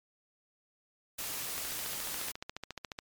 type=noise; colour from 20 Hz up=white; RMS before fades=-38 dBFS; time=1.18-2.32 s; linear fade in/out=10 ms
type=click train; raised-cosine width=0.2 ms; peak=-22 dBFS; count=21; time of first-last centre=1.58-2.988 s; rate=14.2 Hz
effects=MP3 96 kbps